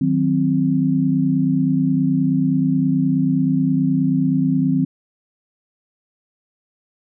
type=chord; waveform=sine; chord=C diminished; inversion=first; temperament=equal; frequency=155.56 / 185 / 261.6 Hz; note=Eb3 / Gb3 / C4; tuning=0 / 0 / 0 cents; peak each=-20 / -21 / -17 dBFS; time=0.01-4.85 s; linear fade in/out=5 ms; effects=none